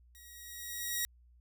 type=tone with level ramp; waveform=5% pulse; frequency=1901 Hz; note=A#6; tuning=33 cents sharp; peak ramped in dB=-44 to -20 dBFS; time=0.15-1.05 s; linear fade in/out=0 ms; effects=added 60 Hz sine -59 dBFS peak until 1.4 s